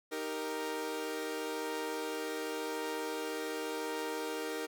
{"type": "chord", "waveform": "sawtooth", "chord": "Eb major", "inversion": "none", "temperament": "equal", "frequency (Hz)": [311.1, 392, 466.2], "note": ["Eb4", "G4", "Bb4"], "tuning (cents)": [0, 0, 0], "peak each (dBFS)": [-37, -39, -34], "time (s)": [0.11, 4.67], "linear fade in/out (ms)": 20, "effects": []}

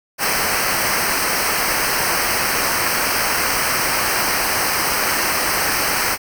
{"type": "noise with comb filter", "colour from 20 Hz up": "pink", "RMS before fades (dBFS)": -19, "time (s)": [0.18, 6.18], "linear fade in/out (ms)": 50, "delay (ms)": 0.28, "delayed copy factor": -0.85, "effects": []}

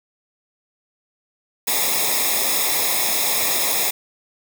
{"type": "noise with comb filter", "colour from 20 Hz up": "white", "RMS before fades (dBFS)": -20, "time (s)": [1.67, 3.91], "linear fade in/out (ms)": 10, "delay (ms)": 0.67, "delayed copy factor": -0.85, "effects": []}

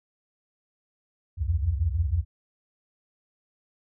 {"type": "tone cluster", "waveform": "sine", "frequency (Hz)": [66.7, 82.4, 88.7], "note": ["C2", "E2", "F2"], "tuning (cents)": [34, 0, 27], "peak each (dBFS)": -27, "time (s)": [1.37, 2.25], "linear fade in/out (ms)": 50, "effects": []}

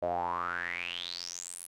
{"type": "tone with band-pass filter sweep", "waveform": "sawtooth", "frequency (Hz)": 87.31, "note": "F2", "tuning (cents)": 0, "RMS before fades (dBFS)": -36, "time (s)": [0.02, 1.67], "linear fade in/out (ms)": 10, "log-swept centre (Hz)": [590, 11000], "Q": 9.1, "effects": []}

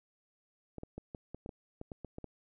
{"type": "clicks", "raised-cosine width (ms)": 2, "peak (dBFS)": -29, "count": 12, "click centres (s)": [0.783, 0.834, 0.98, 1.148, 1.346, 1.461, 1.492, 1.814, 1.918, 2.047, 2.184, 2.243], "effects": []}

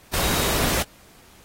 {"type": "tone in noise", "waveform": "sine", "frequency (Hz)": 3789, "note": "A#7", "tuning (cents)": 27, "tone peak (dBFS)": -34, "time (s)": [0.2, 0.57], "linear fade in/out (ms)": 10, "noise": "pink", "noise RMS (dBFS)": -23, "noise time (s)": [0.13, 0.83], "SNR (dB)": -14, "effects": ["pink hiss -52 dBFS RMS until 1.44 s", "AAC 48 kbps"]}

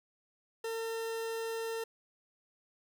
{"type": "tone", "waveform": "40% pulse", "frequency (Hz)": 453.2, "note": "A#4", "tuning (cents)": -49, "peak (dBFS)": -34, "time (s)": [0.64, 1.84], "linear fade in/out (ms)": 5, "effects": []}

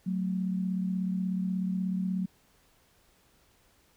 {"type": "tone pair together", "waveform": "sine", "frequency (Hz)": [185, 221.5], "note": ["F#3", "A3"], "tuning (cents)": [0, 12], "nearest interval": "minor third", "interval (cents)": 312, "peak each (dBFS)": [-28, -36], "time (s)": [0.06, 2.26], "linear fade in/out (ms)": 10, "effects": ["pink hiss -65 dBFS RMS until 3.96 s"]}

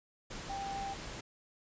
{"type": "tone in noise", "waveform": "sine", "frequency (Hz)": 789, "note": "G5", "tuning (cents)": 11, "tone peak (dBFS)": -37, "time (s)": [0.49, 0.94], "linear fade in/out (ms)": 10, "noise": "pink", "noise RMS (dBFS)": -44, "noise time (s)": [0.3, 1.21], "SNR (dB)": 4, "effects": ["resampled to 16000 Hz"]}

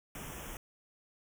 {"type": "band-stop noise", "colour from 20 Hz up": "pink", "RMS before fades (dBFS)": -44, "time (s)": [0.15, 0.57], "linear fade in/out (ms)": 2, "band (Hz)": [3400, 5500], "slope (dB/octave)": 96, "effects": []}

